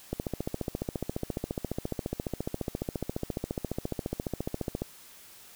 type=click train; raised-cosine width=2 ms; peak=-17 dBFS; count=69; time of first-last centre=0.13-4.82 s; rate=14.5 Hz; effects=white hiss -52 dBFS RMS until 5.55 s